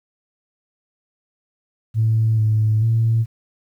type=tone with pitch steps; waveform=sine; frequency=111.2 / 108.6 / 113.6 Hz; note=A2 / A2 / A#2; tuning=+19 / -22 / -44 cents; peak=-13 dBFS; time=1.94-3.26 s; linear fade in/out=50 ms; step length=440 ms; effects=tanh soft clip ceiling -9 dBFS + 9-bit

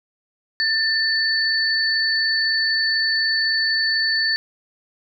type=tone pair together; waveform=sine; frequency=1781 / 4488 Hz; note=A6 / C#8; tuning=+21 / +21 cents; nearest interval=octave + major third; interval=1600 cents; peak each=-20 dBFS; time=0.6-4.36 s; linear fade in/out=0 ms; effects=none

